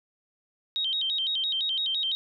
sine tone with vibrato, 3441 Hz, A7, 39 cents flat, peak -25 dBFS, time 0.76-2.15 s, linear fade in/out 0 ms, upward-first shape square, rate 5.9 Hz, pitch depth 160 cents each way, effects none

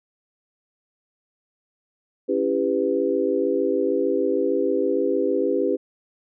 sine chord, C# half-diminished seventh, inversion none, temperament just, 277.2 / 332.6 / 399.1 / 498.9 Hz, C#4 / E4 / G4 / B4, 0 / +16 / +31 / +17 cents, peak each -26 / -26 / -23 / -24 dBFS, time 2.28-5.77 s, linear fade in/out 20 ms, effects none

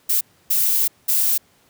violet noise bursts at uneven times, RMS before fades -18 dBFS, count 3, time 0.09-0.21 / 0.5-0.88 / 1.08-1.38 s, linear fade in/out 10 ms, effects pink hiss -57 dBFS RMS until 1.69 s + high-pass 80 Hz 12 dB/octave

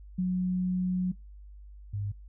sine tone pair in turn, 182.7 / 101.53 Hz, F#3 / G#2, -22 / -39 cents, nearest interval minor seventh, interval 1017 cents, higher first, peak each -25 / -30 dBFS, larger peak first, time 0.18-1.12 / 1.93-2.12 s, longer first, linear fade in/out 10 ms, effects noise-tail reverb RT60 0.2 s tail -23 dB re dry + added 50 Hz sine -45 dBFS peak until 2.28 s

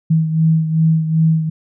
sine beating tone pair, 160 / 162.6 Hz, D#3 / E3, +49 / -23 cents, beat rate 2.6 Hz, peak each -12 / -19 dBFS, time 0.1-1.5 s, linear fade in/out 10 ms, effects none

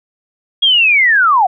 sine linear sweep, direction down, 3322 to 698.5 Hz, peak -7 dBFS, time 0.62-1.47 s, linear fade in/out 10 ms, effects none

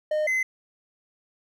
triangle tone pair in turn, 612 / 2048 Hz, D#5 / C7, -29 / -38 cents, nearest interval octave + major sixth, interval 2091 cents, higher second, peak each -20 dBFS, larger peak neither, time 0.11-0.27 / 0.27-0.43 s, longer neither, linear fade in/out 5 ms, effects none

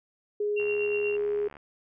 sine tone with pitch glide, 415.3 to 412.9 Hz, G#4 to G#4, 0 to -10 cents, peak -25 dBFS, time 0.4-1.48 s, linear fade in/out 5 ms, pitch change -10 cents, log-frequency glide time 0.56-1.21 s
sine tone with tremolo, 2753 Hz, F7, 25 cents flat, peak -30 dBFS, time 0.56-1.17 s, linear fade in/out 20 ms, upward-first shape sine, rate 8.3 Hz, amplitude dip 50%
click train, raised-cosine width 0.5 ms, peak -31 dBFS, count 71, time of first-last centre 0.6-1.568 s, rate 72.3 Hz
effects none

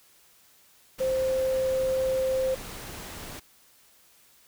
sine tone in noise, 523.3 Hz, C5, in tune, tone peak -23 dBFS, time 1-2.55 s, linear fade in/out 10 ms, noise pink, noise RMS -40 dBFS, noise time 0.98-3.4 s, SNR +14 dB, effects white hiss -59 dBFS RMS until 4.47 s

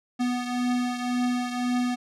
square beating tone pair, 246.3 / 248.2 Hz, B3 / B3, -5 / +9 cents, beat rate 1.9 Hz, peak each -26 / -32 dBFS, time 0.19-1.96 s, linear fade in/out 20 ms, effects low-pass 8000 Hz 12 dB/octave

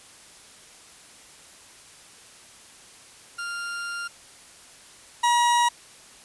40% pulse tone pair in turn, 1396.9 / 956.6 Hz, F6 / A#5, 0 / +44 cents, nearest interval perfect fifth, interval 656 cents, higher first, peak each -29 / -17 dBFS, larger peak second, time 3.38-4.08 / 5.23-5.69 s, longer first, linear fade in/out 10 ms, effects white hiss -49 dBFS RMS until 6.24 s + resampled to 24000 Hz

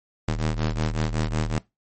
sawtooth ring-modulated tone, 78.2 Hz, D#2, 9 cents sharp, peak -16 dBFS, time 0.28-1.58 s, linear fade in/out 0 ms, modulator 36.4 Hz, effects noise-tail reverb RT60 0.2 s tail -21 dB re dry + MP3 32 kbps

